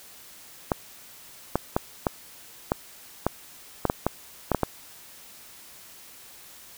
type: clicks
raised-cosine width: 1 ms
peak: -7 dBFS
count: 12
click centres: 0.718 / 1.556 / 1.765 / 2.068 / 2.719 / 3.266 / 3.853 / 3.899 / 4.066 / 4.517 / 4.547 / 4.633 s
effects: white hiss -48 dBFS RMS until 6.77 s